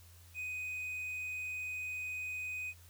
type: tone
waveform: triangle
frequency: 2500 Hz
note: D#7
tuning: 8 cents sharp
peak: -36 dBFS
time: 0.34-2.74 s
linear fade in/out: 50 ms
effects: added 86 Hz sine -56 dBFS peak until 2.89 s + white hiss -62 dBFS RMS until 2.89 s